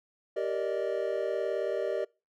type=chord; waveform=triangle; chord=Eb major seventh; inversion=first; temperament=just; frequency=388.9 / 466.7 / 583.4 / 622.3 Hz; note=G4 / Bb4 / D5 / Eb5; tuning=-14 / +2 / -12 / 0 cents; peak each=-32 dBFS; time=0.36-2.05 s; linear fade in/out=10 ms; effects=noise-tail reverb RT60 0.3 s tail -26 dB re dry